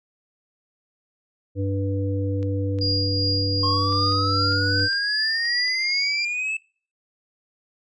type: harmonic tone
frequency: 98 Hz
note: G2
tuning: in tune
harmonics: 1 / 3 / 5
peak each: -23 / -28 / -30 dBFS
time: 1.55-4.89 s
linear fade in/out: 50 ms
type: clicks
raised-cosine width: 0.2 ms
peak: -27 dBFS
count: 9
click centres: 2.429 / 2.787 / 3.925 / 4.122 / 4.523 / 4.795 / 4.929 / 5.453 / 5.679 s
type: tone with tremolo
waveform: sine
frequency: 4833 Hz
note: D8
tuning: 49 cents sharp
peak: -21 dBFS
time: 2.81-6.25 s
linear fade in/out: 5 ms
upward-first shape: triangle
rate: 2.6 Hz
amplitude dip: 45%
type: exponential sweep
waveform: triangle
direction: up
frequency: 1068 to 2637 Hz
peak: -22 dBFS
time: 3.63-6.57 s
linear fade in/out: 5 ms
effects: noise-tail reverb RT60 0.4 s tail -22 dB re dry + resampled to 22050 Hz